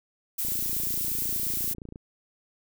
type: noise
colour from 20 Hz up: violet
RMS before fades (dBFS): -29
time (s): 0.38-1.74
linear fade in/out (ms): 10
type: click train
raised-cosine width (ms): 3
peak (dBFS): -28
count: 44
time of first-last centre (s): 0.45-1.959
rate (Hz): 28.5
effects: none